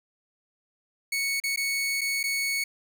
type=tone with dropouts; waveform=sawtooth; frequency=2217 Hz; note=C#7; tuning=in tune; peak=-22 dBFS; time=1.12-2.64 s; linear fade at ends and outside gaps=5 ms; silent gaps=1.401-1.437 / 1.561-1.573 / 2.01-2.014 / 2.231-2.238 s; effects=none